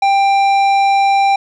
sine tone with tanh clipping, 790 Hz, G5, 13 cents sharp, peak -11 dBFS, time 0.02-1.36 s, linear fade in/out 5 ms, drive 12 dB, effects none

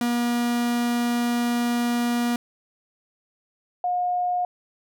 45% pulse / sine tone pair in turn, 239.4 / 717.4 Hz, A#3 / F5, +46 / +46 cents, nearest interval octave + perfect fifth, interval 1900 cents, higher second, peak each -21 dBFS, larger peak neither, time 0.01-2.36 / 3.84-4.45 s, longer first, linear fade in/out 2 ms, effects none

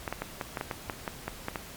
clicks, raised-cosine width 0.5 ms, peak -16 dBFS, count 12, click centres 0.078 / 0.126 / 0.22 / 0.412 / 0.572 / 0.611 / 0.712 / 0.898 / 1.078 / 1.28 / 1.484 / 1.558 s, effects pink hiss -45 dBFS RMS until 1.76 s + MP3 96 kbps

